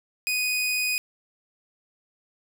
sawtooth tone, 2489 Hz, D#7, in tune, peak -20 dBFS, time 0.27-0.98 s, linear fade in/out 0 ms, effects none

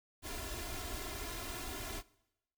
pink noise with comb filter, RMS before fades -42 dBFS, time 0.22-2.03 s, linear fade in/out 50 ms, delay 2.9 ms, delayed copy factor +1, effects noise-tail reverb RT60 0.9 s tail -22 dB re dry

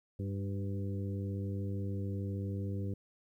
harmonic tone with a mistuned harmonic, 99.1 Hz, G2, 19 cents sharp, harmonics 1 / 2 / 3 / 4 / 5, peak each -35 / -41 / -45 / -47 / -49 dBFS, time 0.19-2.94 s, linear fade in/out 5 ms, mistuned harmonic 4, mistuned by -26 cents, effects 12-bit

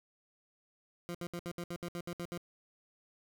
20% pulse tone bursts, 173.5 Hz, F3, 11 cents flat, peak -33 dBFS, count 11, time 1.09-2.377 s, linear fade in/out 0 ms, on 57 ms, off 66 ms, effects none

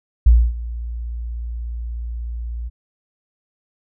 sine tone with ADSR envelope, 58.27 Hz, A#1, in tune, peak -5 dBFS, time 0.26-2.7 s, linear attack 7 ms, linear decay 260 ms, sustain -19 dB, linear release 27 ms, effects none

